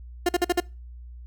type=tone bursts; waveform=30% pulse; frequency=353.2 Hz; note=F4; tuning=20 cents sharp; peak=-16 dBFS; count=5; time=0.26-0.602 s; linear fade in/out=5 ms; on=30 ms; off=48 ms; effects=noise-tail reverb RT60 0.3 s tail -25 dB re dry + added 60 Hz sine -39 dBFS peak until 1.26 s

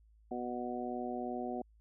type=harmonic tone; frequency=122.8 Hz; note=B2; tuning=9 cents flat; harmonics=2 / 3 / 4 / 5 / 6; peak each=-40 / -42 / -46 / -45 / -41 dBFS; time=0.31-1.62 s; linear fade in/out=5 ms; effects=added 54 Hz sine -61 dBFS peak until 1.8 s

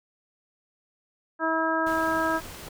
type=harmonic tone; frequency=323 Hz; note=E4; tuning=35 cents flat; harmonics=1 / 2 / 3 / 4 / 5; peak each=-29 / -29 / -29 / -29 / -29 dBFS; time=1.39-2.41 s; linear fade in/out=50 ms
type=noise; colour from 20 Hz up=pink; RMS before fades=-41 dBFS; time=1.86-2.69 s; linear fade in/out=10 ms
type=click; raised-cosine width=1 ms; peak=-29 dBFS; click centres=2.682 s
effects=none

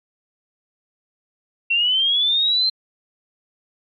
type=linear sweep; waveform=sine; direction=up; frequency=2700 to 4155 Hz; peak=-15 dBFS; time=1.7-2.7 s; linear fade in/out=10 ms; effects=MP3 64 kbps

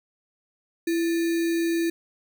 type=tone with sample-and-hold; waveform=sine; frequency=333.9 Hz; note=E4; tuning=22 cents sharp; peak=-21 dBFS; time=0.87-1.9 s; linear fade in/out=5 ms; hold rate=2100 Hz; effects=none

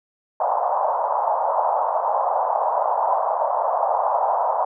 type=band-pass noise; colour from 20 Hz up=white; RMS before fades=-21 dBFS; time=0.4-4.65 s; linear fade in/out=5 ms; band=590 to 1000 Hz; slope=48 dB/octave; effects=none

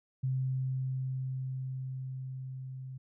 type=tone with level ramp; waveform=sine; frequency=130.81 Hz; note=C3; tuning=in tune; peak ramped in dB=-28 to -40 dBFS; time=0.23-2.98 s; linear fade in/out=10 ms; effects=none

